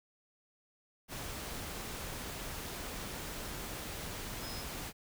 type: tone in noise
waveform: sine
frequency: 5110 Hz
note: D#8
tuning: 45 cents sharp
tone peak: -46 dBFS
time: 4.4-4.65 s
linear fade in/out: 50 ms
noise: pink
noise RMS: -42 dBFS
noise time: 1.08-4.93 s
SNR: -7 dB
effects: none